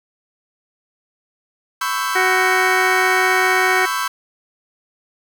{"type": "chord", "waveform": "40% pulse", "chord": "C# half-diminished seventh", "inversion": "third", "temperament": "equal with one note detuned", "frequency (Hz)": [1003.9, 1108.7, 1318.5, 1568], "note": ["B5", "C#6", "E6", "G6"], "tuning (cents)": [28, 0, 0, 0], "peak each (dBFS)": -24, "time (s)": [1.81, 4.08], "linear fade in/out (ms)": 5}
{"type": "harmonic tone", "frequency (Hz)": 372.1, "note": "F#4", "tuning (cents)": 10, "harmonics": [1, 2, 4, 5, 6], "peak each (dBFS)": [-21, -21, -21, -21, -21], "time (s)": [2.15, 3.86], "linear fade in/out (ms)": 10}
{"effects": ["7-bit"]}